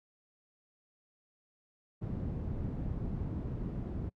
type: low-pass noise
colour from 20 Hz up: white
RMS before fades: -37 dBFS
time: 2.01-4.1 s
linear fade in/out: 20 ms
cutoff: 170 Hz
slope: 12 dB/octave
effects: noise-tail reverb RT60 0.1 s tail -26 dB re dry